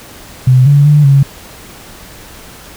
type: tone with pitch steps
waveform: sine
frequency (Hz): 128 / 143.1 / 148.1 / 138.5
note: C3 / D3 / D3 / C#3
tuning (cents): -38 / -45 / +15 / -1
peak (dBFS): -3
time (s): 0.47-1.23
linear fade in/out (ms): 5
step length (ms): 190
effects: pink hiss -34 dBFS RMS until 2.76 s